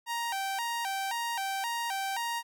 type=tone with vibrato; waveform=sawtooth; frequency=854 Hz; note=G#5; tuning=48 cents sharp; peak=-27 dBFS; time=0.06-2.43 s; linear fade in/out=50 ms; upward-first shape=square; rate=1.9 Hz; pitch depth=160 cents each way; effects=none